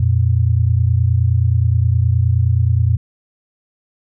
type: tone pair together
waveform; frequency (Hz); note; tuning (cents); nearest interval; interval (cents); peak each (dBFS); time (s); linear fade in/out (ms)
sine; 88.25 / 117.8; F2 / A#2; +19 / +19; perfect fourth; 500; -14; 0-2.97; 5
effects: none